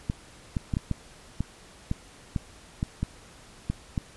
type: clicks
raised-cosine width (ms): 5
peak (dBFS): -14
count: 12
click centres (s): 0.099 / 0.568 / 0.738 / 0.769 / 0.913 / 1.406 / 1.914 / 2.362 / 2.829 / 3.03 / 3.7 / 3.978
effects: pink hiss -51 dBFS RMS until 4.16 s + resampled to 24000 Hz